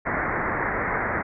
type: low-pass noise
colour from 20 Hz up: white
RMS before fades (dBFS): -26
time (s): 0.05-1.23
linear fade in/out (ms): 20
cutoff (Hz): 2100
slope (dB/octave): 96
effects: none